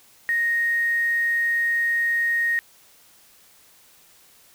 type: tone with quantisation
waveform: sine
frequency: 1864.7 Hz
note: A#6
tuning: in tune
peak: -19 dBFS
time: 0.29-2.59 s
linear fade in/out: 0 ms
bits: 7
effects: white hiss -54 dBFS RMS until 4.54 s